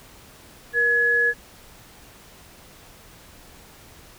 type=tone pair together; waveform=sine; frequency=473.7 / 1691.8 Hz; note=A#4 / G#6; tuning=+28 / +32 cents; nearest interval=octave + minor seventh; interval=2204 cents; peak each=-26 / -17 dBFS; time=0.73-1.34 s; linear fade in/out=50 ms; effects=pink hiss -48 dBFS RMS until 4.18 s